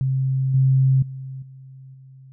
sine tone with level steps, 132.6 Hz, C3, 23 cents sharp, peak -18 / -13 / -30 / -39 / -42 dBFS, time 0.01-2.32 s, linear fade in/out 0 ms, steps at 0.54 / 1.02 / 1.42 / 1.94 s, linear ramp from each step 5 ms, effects none

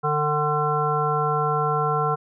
harmonic tone, 150 Hz, D3, 37 cents sharp, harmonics 1 / 3 / 5 / 7 / 9, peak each -26 / -26 / -26 / -26 / -26 dBFS, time 0.03-2.16 s, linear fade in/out 20 ms, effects none

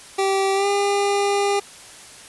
25% pulse tone with pitch glide, 388.8 to 402.5 Hz, G4 to G4, -14 to +46 cents, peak -14 dBFS, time 0.18-1.6 s, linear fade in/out 10 ms, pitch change +60 cents, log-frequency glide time 0.54-0.67 s, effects white hiss -42 dBFS RMS until 2.28 s + resampled to 24000 Hz

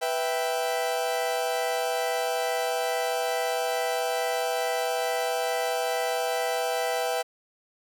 40% pulse chord, E minor, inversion second, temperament equal, 493.9 / 659.3 / 784 Hz, B4 / E5 / G5, 0 / 0 / 0 cents, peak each -29 dBFS, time 0.01-7.23 s, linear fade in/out 20 ms, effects none

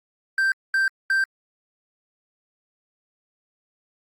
triangle tone bursts, 1568 Hz, G6, in tune, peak -16 dBFS, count 3, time 0.38-1.24 s, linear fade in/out 2 ms, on 140 ms, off 220 ms, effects Opus 48 kbps

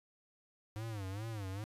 square tone with vibrato, 103.83 Hz, G#2, in tune, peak -40 dBFS, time 0.76-1.64 s, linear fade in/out 0 ms, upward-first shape sine, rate 2.4 Hz, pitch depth 170 cents each way, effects resampled to 32000 Hz

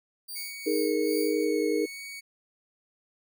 10% pulse tone with tremolo, 4682 Hz, D8, 6 cents flat, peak -28 dBFS, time 0.28-1.45 s, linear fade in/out 10 ms, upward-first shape sine, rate 2.5 Hz, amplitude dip 85%
sawtooth tone with vibrato, 2217 Hz, C#7, in tune, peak -35 dBFS, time 0.35-2.21 s, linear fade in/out 20 ms, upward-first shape sine, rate 1.3 Hz, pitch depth 20 cents each way
sine chord, D# suspended fourth, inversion none, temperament equal, 311.1 / 415.3 / 466.2 Hz, D#4 / G#4 / A#4, 0 / 0 / 0 cents, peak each -28 dBFS, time 0.66-1.86 s, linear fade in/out 10 ms
effects none

